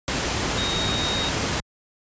sine tone in noise, 3752 Hz, A#7, 11 cents sharp, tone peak -26 dBFS, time 0.58-1.29 s, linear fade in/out 0 ms, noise pink, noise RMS -24 dBFS, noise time 0.08-1.6 s, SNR -5 dB, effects high-pass 60 Hz 12 dB/octave + resampled to 16000 Hz

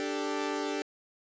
sawtooth chord, D suspended fourth, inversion none, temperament equal, 293.7 / 392 / 440 Hz, D4 / G4 / A4, 0 / 0 / 0 cents, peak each -30 / -31 / -33 dBFS, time 0-0.82 s, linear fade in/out 0 ms, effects resampled to 16000 Hz + 10-bit

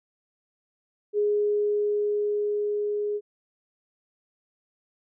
sine tone with level ramp, 415.3 Hz, G#4, in tune, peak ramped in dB -20 to -25 dBFS, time 1.13-3.21 s, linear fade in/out 50 ms, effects none

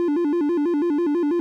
triangle tone with vibrato, 318 Hz, D#4, 38 cents sharp, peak -16 dBFS, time 0-1.4 s, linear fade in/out 0 ms, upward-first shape square, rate 6.1 Hz, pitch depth 150 cents each way, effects none

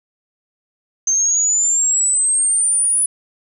sine exponential sweep, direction up, 6272 to 9956 Hz, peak -13 dBFS, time 1.07-3.06 s, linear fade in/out 5 ms, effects none

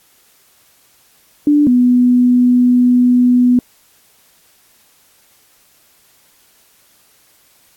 sine tone pair in turn, 293.7 / 247 Hz, D4 / B3, 0 / 0 cents, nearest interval minor third, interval 300 cents, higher first, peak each -7 dBFS, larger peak neither, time 1.47-1.67 / 1.67-3.59 s, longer second, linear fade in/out 2 ms, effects white hiss -52 dBFS RMS until 7.76 s + AAC 64 kbps

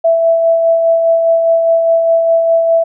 sine tone with tremolo, 662 Hz, E5, 7 cents sharp, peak -6 dBFS, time 0.04-2.84 s, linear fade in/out 10 ms, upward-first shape sine, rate 4.9 Hz, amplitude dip 35%, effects none

